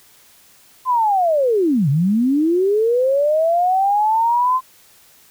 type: linear two-way sweep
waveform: sine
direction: down then up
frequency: 1043 to 130.81 to 1043 Hz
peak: -13 dBFS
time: 0.85-4.61 s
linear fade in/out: 50 ms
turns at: 1.89 s
effects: white hiss -50 dBFS RMS until 5.3 s